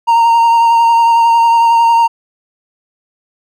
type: tone with vibrato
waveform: triangle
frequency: 926 Hz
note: A#5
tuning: 12 cents flat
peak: -4 dBFS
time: 0.07-2.08 s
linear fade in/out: 20 ms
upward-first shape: sine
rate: 11 Hz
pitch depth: 17 cents each way
effects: none